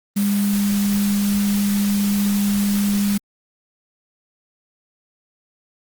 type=tone in noise; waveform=sine; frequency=202.5 Hz; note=G#3; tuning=43 cents flat; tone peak=-16 dBFS; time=0.16-3.18 s; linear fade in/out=10 ms; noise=white; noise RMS=-29 dBFS; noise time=0.16-3.18 s; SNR=+10 dB; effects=Opus 32 kbps